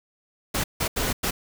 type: noise bursts at uneven times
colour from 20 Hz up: pink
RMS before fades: -25 dBFS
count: 4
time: 0.54-0.64 / 0.8-0.88 / 0.96-1.13 / 1.23-1.31 s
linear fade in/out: 10 ms
effects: none